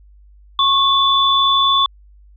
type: tone pair together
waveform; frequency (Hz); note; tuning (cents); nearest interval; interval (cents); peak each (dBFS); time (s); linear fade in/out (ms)
sine; 1095 / 3476; C#6 / A7; -22 / -22; octave + minor sixth; 2000; -14; 0.59-1.86; 2
effects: added 50 Hz sine -43 dBFS peak until 2.36 s